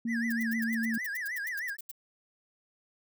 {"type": "tone with pitch glide", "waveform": "sine", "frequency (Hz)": [231.5, 227.4], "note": ["A#3", "A#3"], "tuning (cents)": [-12, -43], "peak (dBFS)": -29, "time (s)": [0.05, 0.98], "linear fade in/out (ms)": 5, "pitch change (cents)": -31, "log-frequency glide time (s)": [0.34, 0.42]}
{"type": "tone with vibrato", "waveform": "triangle", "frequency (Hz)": 1800, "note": "A6", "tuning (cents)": 39, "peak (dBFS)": -31, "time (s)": [0.07, 1.77], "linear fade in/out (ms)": 50, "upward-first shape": "sine", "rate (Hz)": 6.5, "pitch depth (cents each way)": 200}
{"type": "noise bursts", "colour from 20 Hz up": "violet", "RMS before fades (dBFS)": -41, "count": 16, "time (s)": [0.3, 1.915], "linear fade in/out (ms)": 5, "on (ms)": 25, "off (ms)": 81}
{"effects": []}